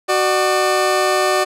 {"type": "tone pair together", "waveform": "20% pulse", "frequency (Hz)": [373.2, 600], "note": ["F#4", "D5"], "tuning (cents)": [15, 37], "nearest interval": "minor sixth", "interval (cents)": 822, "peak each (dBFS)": -12, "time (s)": [0.08, 1.45], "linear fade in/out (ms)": 20, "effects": ["low-pass 11000 Hz 12 dB/octave"]}